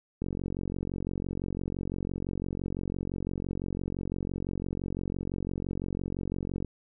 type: click train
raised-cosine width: 3 ms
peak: -20 dBFS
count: 296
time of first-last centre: 0.22-6.647 s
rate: 45.9 Hz
effects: none